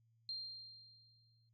sine tone with exponential decay, 4186 Hz, C8, in tune, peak -39 dBFS, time 0.29-1.49 s, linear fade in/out 1 ms, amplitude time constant 260 ms, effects added 114 Hz sine -70 dBFS peak until 1.53 s + MP3 64 kbps

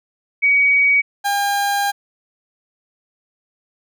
sine / 30% pulse tone pair in turn, 2259 / 805.6 Hz, C#7 / G5, +32 / +47 cents, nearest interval octave + tritone, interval 1785 cents, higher first, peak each -11 / -14 dBFS, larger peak first, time 0.42-1.02 / 1.24-1.92 s, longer second, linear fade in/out 20 ms, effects none

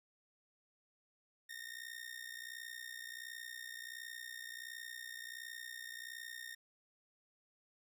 sawtooth tone with amplitude modulation, 1836 Hz, A#6, 27 cents flat, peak -39 dBFS, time 1.49-6.55 s, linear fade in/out 10 ms, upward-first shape sine, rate 61.4 Hz, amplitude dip 80%, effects none

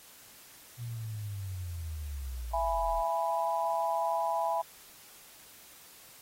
sine linear sweep, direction down, 121.3 to 37.48 Hz, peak -35 dBFS, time 0.77-3.04 s, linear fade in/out 50 ms
sine chord, E major, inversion none, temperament equal with one note detuned, 667.7 / 830.6 / 987.8 Hz, E5 / G#5 / B5, +22 / 0 / 0 cents, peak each -32 dBFS, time 2.53-4.62 s, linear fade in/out 10 ms
effects white hiss -54 dBFS RMS until 6.21 s + AAC 48 kbps

